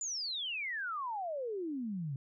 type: exponential sweep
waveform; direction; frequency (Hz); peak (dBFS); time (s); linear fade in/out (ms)
sine; down; 7180 to 130; -35; 0.01-2.16; 2
effects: none